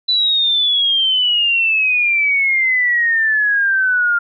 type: exponential sweep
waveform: sine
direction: down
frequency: 4000 to 1396.9 Hz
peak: -12 dBFS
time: 0.08-4.19 s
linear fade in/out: 10 ms
effects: none